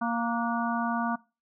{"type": "harmonic tone with a mistuned harmonic", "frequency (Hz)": 233.1, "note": "A#3", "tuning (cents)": 0, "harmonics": [1, 3, 4, 5, 6], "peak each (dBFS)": [-29, -33, -33, -34, -36], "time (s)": [0.01, 1.16], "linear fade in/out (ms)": 10, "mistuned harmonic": 6, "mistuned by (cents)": 70, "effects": ["noise-tail reverb RT60 0.3 s tail -22 dB re dry"]}